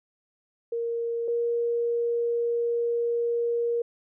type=tone pair in turn; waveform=sine; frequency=466.2 / 470.8 Hz; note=A#4 / A#4; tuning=0 / +17 cents; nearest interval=unison; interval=17 cents; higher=second; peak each=-26 / -23 dBFS; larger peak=second; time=0.72-1.28 / 1.28-3.82 s; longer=second; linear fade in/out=5 ms; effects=none